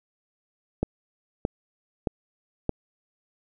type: click train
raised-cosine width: 2 ms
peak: -10 dBFS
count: 4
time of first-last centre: 0.83-2.693 s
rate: 1.61 Hz
effects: none